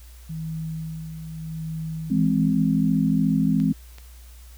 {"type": "tone with tremolo", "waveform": "sine", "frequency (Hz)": 160, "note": "D#3", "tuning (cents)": 49, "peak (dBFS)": -27, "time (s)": [0.29, 2.63], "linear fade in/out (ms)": 10, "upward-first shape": "sine", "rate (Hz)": 0.82, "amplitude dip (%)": 50}
{"type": "chord", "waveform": "sine", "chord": "E augmented", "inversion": "none", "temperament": "equal", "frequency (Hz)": [164.81, 207.7, 261.6], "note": ["E3", "G#3", "B#3"], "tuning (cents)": [0, 0, 0], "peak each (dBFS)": -22, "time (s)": [2.1, 3.73], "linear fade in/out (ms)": 10}
{"type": "clicks", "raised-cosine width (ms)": 0.2, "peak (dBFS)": -26, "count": 2, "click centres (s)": [3.601, 3.984]}
{"effects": ["added 60 Hz sine -42 dBFS peak until 4.57 s", "white hiss -53 dBFS RMS until 4.57 s"]}